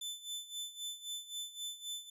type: tone with tremolo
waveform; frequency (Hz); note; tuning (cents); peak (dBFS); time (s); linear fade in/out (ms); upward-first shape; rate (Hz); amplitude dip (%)
sawtooth; 3520; A7; 0; -35; 0.01-2.1; 5; sine; 3.8; 80
effects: resampled to 32000 Hz